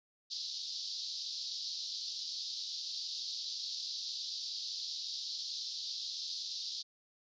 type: band-pass noise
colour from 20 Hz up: white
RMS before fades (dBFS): -41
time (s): 0.3-6.83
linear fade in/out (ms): 20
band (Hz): 3800 to 5200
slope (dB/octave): 48
effects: resampled to 16000 Hz